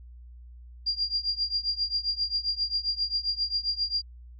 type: tone with tremolo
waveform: sine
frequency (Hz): 4784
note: D8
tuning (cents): +31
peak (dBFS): -22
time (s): 0.86-4.02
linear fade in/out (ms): 10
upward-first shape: triangle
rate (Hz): 7.5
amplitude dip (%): 95
effects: added 60 Hz sine -44 dBFS peak until 4.39 s